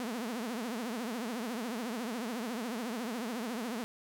sawtooth tone with vibrato, 233.1 Hz, A#3, in tune, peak -31 dBFS, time 0-3.84 s, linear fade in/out 0 ms, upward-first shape triangle, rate 14 Hz, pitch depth 210 cents each way, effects none

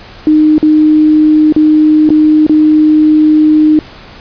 sine tone with dropouts, 307.3 Hz, D#4, 21 cents flat, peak -3 dBFS, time 0.27-3.79 s, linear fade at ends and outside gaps 1 ms, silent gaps 0.581-0.628 / 1.524-1.563 / 2.091-2.103 / 2.466-2.495 s, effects pink hiss -33 dBFS RMS until 4.2 s + resampled to 11025 Hz

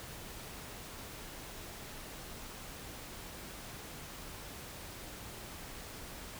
silence, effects pink hiss -47 dBFS RMS until 6.39 s

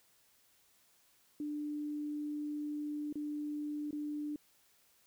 sine tone with dropouts, 296.7 Hz, D4, 18 cents sharp, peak -36 dBFS, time 1.4-4.36 s, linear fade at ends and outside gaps 2 ms, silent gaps 3.127-3.155 / 3.909-3.928 s, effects white hiss -69 dBFS RMS until 5.06 s

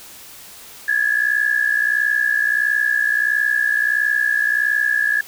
sine tone pair together, 1661.2 / 1722.7 Hz, G#6 / A6, 0 / -37 cents, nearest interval minor second, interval 63 cents, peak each -18 dBFS, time 0.88-5.21 s, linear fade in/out 5 ms, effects white hiss -40 dBFS RMS until 5.27 s

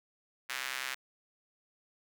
square tone with high-pass filter, 65.1 Hz, C2, 8 cents flat, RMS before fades -38 dBFS, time 0.49-0.95 s, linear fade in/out 10 ms, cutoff 1800 Hz, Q 1.5, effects none

